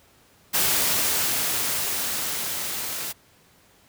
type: noise with level ramp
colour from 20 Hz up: white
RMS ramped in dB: -21 to -31 dBFS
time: 0.53-3.13 s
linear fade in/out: 20 ms
effects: pink hiss -57 dBFS RMS until 3.88 s + high-pass 60 Hz 12 dB/octave